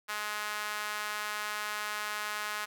sawtooth tone with high-pass filter, 210.3 Hz, G#3, 22 cents sharp, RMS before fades -36 dBFS, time 0.08-2.66 s, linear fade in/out 20 ms, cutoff 1300 Hz, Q 1.6, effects none

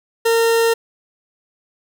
40% pulse tone, 458.6 Hz, A#4, 28 cents flat, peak -12 dBFS, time 0.25-0.74 s, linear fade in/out 10 ms, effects none

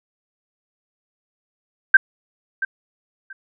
sine tone with echo, 1568 Hz, G6, in tune, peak -4 dBFS, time 1.94-1.97 s, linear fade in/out 5 ms, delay 680 ms, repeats 2, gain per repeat -15 dB, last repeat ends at 3.33 s, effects none

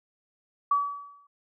sine tone with exponential decay, 1143 Hz, D6, 47 cents flat, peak -18 dBFS, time 0.71-1.27 s, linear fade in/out 5 ms, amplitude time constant 120 ms, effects none

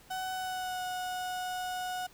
35% pulse tone with pitch glide, 749 to 732.7 Hz, F#5 to F#5, +21 to -17 cents, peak -32 dBFS, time 0.1-2.07 s, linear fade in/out 10 ms, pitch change -38 cents, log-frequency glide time 0.31-0.84 s, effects pink hiss -58 dBFS RMS until 2.13 s

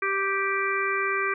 harmonic tone, 391.6 Hz, G4, 2 cents flat, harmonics 1 / 3 / 4 / 5 / 6, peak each -30 / -28 / -30 / -31 / -30 dBFS, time 0.02-1.34 s, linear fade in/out 5 ms, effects none

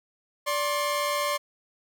sawtooth tone pair together, 582.6 / 1066 Hz, D5 / C6, -14 / +32 cents, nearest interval minor seventh, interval 1046 cents, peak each -24 dBFS, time 0.46-1.38 s, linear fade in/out 20 ms, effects none

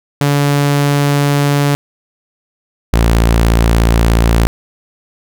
sawtooth tone pair in turn, 143.2 / 56.83 Hz, D3 / A#1, -43 / -43 cents, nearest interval octave + major third, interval 1600 cents, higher first, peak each -6 / -4 dBFS, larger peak second, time 0.21-1.75 / 2.93-4.47 s, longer neither, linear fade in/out 0 ms, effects none

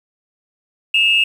sine tone pair together, 2628 / 2828 Hz, E7 / F7, -6 / +21 cents, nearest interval minor second, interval 127 cents, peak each -13 dBFS, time 0.94-1.24 s, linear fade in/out 5 ms, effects tanh soft clip ceiling -5 dBFS + 7-bit

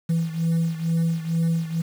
sine beating tone pair, 164.7 / 166.9 Hz, E3 / E3, -1 / +22 cents, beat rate 2.2 Hz, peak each -20 / -23 dBFS, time 0.09-1.82 s, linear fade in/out 10 ms, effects tanh soft clip ceiling -17 dBFS + 7-bit

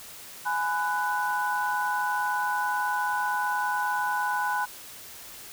sine tone cluster, 834 / 1003 / 1485 Hz, G#5 / B5 / F#6, +7 / +26 / +6 cents, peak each -29 dBFS, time 0.45-4.66 s, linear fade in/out 20 ms, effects white hiss -44 dBFS RMS until 5.52 s

